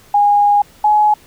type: tone pair in turn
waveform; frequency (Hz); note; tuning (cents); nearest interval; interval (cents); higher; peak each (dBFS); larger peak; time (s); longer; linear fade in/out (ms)
sine; 820 / 843.5; G#5 / G#5; -22 / +27; unison; 49; second; -8; neither; 0.14-0.62 / 0.84-1.14; first; 5
effects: pink hiss -46 dBFS RMS until 1.26 s